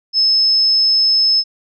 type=tone; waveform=sine; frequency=5210 Hz; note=E8; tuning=21 cents flat; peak=-10 dBFS; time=0.13-1.44 s; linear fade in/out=50 ms; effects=none